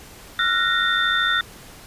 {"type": "tone cluster", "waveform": "sine", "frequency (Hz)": [1369, 1462, 1858, 3569], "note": ["F6", "F#6", "A#6", "A7"], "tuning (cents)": [-35, -21, -6, 24], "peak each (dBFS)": -23, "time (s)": [0.39, 1.41], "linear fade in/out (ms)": 2, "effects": ["pink hiss -43 dBFS RMS until 1.86 s", "resampled to 32000 Hz"]}